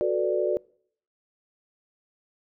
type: chord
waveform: sine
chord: B minor seventh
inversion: second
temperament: equal with one note detuned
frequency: 368.7 / 440 / 493.9 / 587.3 Hz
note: F#4 / A4 / B4 / D5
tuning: -6 / 0 / 0 / 0 cents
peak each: -26 / -29 / -30 / -26 dBFS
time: 0.01-0.57 s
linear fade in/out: 0 ms
effects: noise-tail reverb RT60 0.6 s tail -25 dB re dry